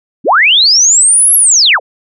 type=linear two-way sweep; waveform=sine; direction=up then down; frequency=155.56 to 11380 to 384 Hz; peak=-4 dBFS; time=0.24-1.8 s; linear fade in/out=50 ms; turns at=1.35 s; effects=none